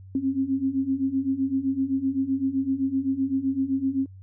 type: beating tone pair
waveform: sine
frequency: 263.5 / 271.3 Hz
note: C4 / C#4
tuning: +12 / -37 cents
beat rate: 7.8 Hz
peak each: -27 / -24 dBFS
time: 0.15-4.06 s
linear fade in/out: 2 ms
effects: added 95 Hz sine -42 dBFS peak until 4.22 s